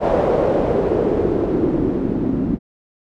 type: noise with low-pass filter sweep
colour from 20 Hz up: white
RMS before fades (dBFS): -18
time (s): 0-2.59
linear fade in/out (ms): 50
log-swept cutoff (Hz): 620 to 250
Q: 2.8
effects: none